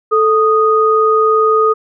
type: tone pair together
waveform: sine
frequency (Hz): 438.6 / 1240.5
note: A4 / D#6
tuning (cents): -6 / -6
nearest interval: octave + tritone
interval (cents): 1800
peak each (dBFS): -11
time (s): 0.11-1.74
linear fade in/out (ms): 20
effects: none